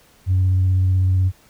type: tone with vibrato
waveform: sine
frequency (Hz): 93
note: F#2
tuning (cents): +9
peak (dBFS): -12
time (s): 0.26-1.32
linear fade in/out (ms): 50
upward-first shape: sine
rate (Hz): 16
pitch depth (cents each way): 16
effects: tanh soft clip ceiling -11 dBFS + pink hiss -53 dBFS RMS until 1.49 s